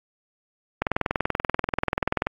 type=click train; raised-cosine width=0.5 ms; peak=-7 dBFS; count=31; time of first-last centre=0.82-2.269 s; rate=20.7 Hz; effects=AAC 64 kbps